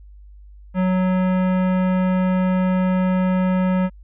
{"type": "tone with hard clipping", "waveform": "sine", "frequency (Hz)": 185, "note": "F#3", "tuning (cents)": 0, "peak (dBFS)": -18, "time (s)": [0.74, 3.9], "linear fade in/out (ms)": 50, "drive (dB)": 17, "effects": ["added 50 Hz sine -40 dBFS peak until 4.03 s", "resampled to 8000 Hz"]}